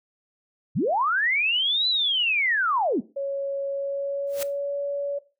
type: linear two-way sweep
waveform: sine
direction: up then down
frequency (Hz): 92.5 to 4049 to 178.8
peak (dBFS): -20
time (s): 0.75-3.01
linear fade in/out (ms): 20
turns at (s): 1.88
type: tone with pitch glide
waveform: sine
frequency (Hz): 554.4 to 566.7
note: C#5 to C#5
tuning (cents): 0 to +38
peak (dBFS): -25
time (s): 3.16-5.19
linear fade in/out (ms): 10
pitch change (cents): +38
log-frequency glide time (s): 3.68-4.76
type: noise with exponential growth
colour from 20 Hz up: white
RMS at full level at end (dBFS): -28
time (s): 4.27-4.43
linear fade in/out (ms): 1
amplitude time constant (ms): 34
effects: noise-tail reverb RT60 0.3 s tail -17 dB re dry